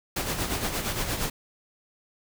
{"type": "noise with tremolo", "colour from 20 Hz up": "pink", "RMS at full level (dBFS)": -27, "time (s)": [0.16, 1.3], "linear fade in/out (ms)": 5, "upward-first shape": "sine", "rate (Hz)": 8.6, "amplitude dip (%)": 55, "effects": []}